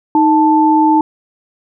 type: tone pair together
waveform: sine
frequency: 312 / 880 Hz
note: D#4 / A5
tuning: +5 / 0 cents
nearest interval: octave + tritone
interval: 1795 cents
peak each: -10 dBFS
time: 0.15-1.01 s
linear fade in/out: 2 ms
effects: none